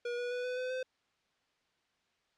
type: tone with pitch steps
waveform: square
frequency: 480.8 / 487.2 / 493.7 / 500.3 / 507 / 513.8 Hz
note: B4 / B4 / B4 / B4 / B4 / C5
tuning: -46 / -24 / -1 / +22 / +45 / -32 cents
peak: -35 dBFS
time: 0.05-0.83 s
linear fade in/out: 5 ms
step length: 130 ms
effects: white hiss -75 dBFS RMS until 2.37 s + low-pass 4000 Hz 12 dB/octave